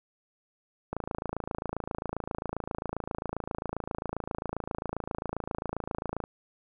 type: click train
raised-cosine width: 1 ms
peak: -18 dBFS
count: 147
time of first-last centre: 0.93-6.239 s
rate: 27.5 Hz
effects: none